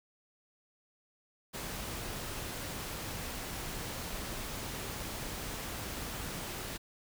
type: noise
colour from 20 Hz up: pink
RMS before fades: -40 dBFS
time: 1.53-6.78 s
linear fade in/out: 20 ms
effects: none